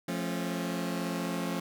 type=chord; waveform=sawtooth; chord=F augmented; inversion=none; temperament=just; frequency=174.61 / 218.3 / 272.8 Hz; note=F3 / A3 / C#4; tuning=0 / -13 / -28 cents; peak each=-30 / -33 / -32 dBFS; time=0.08-1.6 s; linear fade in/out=5 ms; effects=none